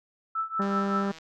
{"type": "tone with tremolo", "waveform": "sine", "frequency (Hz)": 1318.5, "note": "E6", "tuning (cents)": 0, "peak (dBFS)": -24, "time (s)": [0.35, 1.09], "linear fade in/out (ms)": 5, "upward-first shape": "triangle", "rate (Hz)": 5.3, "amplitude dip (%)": 95}
{"type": "harmonic tone", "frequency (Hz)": 198.5, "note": "G3", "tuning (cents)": 22, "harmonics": [1, 2, 3, 4, 5, 6, 7, 8, 9], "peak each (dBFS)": [-27, -33, -37, -39, -41, -43, -44, -45, -46], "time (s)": [0.59, 1.12], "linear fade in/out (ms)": 10}
{"type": "click train", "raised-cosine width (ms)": 0.2, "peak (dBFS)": -29, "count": 92, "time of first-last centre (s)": [0.62, 1.185], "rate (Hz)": 161}
{"effects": []}